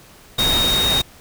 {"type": "tone in noise", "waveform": "sine", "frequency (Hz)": 3729, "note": "A#7", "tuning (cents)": 0, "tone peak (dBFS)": -16, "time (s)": [0.38, 1.02], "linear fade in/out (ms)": 10, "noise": "pink", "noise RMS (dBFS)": -22, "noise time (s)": [0.38, 1.02], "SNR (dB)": 3, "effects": ["pink hiss -46 dBFS RMS until 1.2 s"]}